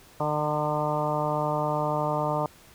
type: harmonic tone with a mistuned harmonic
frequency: 150.6 Hz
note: D3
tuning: 44 cents sharp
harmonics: 1 / 2 / 3 / 4 / 5 / 6 / 7 / 8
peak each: -31 / -35 / -35 / -29 / -33 / -31 / -34 / -35 dBFS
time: 0.2-2.46 s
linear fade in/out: 2 ms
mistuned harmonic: 7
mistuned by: -30 cents
effects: pink hiss -53 dBFS RMS until 2.74 s

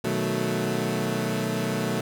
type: chord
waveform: 20% pulse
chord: B dominant seventh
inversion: none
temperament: equal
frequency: 123.47 / 155.56 / 185 / 220 Hz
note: B2 / D#3 / F#3 / A3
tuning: 0 / 0 / 0 / 0 cents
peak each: -26 / -27 / -25 / -24 dBFS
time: 0.04-2.01 s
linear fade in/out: 5 ms
effects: none

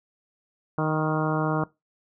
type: harmonic tone with a mistuned harmonic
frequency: 155.56 Hz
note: D#3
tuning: in tune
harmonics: 1 / 2 / 3 / 4 / 5 / 6 / 7 / 8 / 9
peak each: -26 / -29 / -31 / -32 / -33 / -34 / -34 / -35 / -36 dBFS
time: 0.78-1.64 s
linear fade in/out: 2 ms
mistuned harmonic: 6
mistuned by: +30 cents
effects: noise-tail reverb RT60 0.2 s tail -20 dB re dry

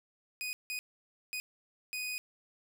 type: tone bursts at uneven times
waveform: sawtooth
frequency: 2489 Hz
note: D#7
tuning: in tune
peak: -32 dBFS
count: 4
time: 0.41-0.53 / 0.7-0.79 / 1.33-1.4 / 1.93-2.18 s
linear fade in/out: 0 ms
effects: none

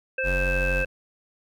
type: harmonic tone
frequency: 523.3 Hz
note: C5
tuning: in tune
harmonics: 1 / 3 / 5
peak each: -28 / -28 / -28 dBFS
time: 0.18-0.85 s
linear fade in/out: 5 ms
type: tone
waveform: square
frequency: 46.25 Hz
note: F#1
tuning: in tune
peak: -25 dBFS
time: 0.23-0.86 s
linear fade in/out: 50 ms
effects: none

